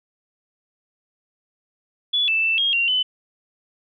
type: tone with pitch steps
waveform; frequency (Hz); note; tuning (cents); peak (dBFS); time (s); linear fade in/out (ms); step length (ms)
sine; 3424 / 2645 / 2660 / 3252 / 2761 / 3020; A7 / E7 / E7 / G#7 / F7 / F#7; -48 / +5 / +15 / -37 / -20 / +35; -17; 2.13-3.03; 10; 150
effects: none